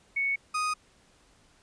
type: tone pair in turn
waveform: sine / 35% pulse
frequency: 2217 / 1244.2 Hz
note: C#7 / D#6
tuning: 0 / 0 cents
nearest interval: minor seventh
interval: 1000 cents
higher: first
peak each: -25 dBFS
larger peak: neither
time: 0.16-0.36 / 0.54-0.74 s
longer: neither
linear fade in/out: 10 ms
effects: pink hiss -62 dBFS RMS until 1.62 s + resampled to 22050 Hz